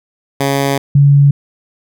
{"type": "tone pair in turn", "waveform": ["10% pulse", "sine"], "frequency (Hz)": [138.59, 141.67], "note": ["C#3", "C#3"], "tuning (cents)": [0, 38], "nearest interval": "unison", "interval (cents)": 38, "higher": "second", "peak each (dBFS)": -4, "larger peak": "neither", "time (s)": [[0.4, 0.78], [0.95, 1.31]], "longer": "first", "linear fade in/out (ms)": 5, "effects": []}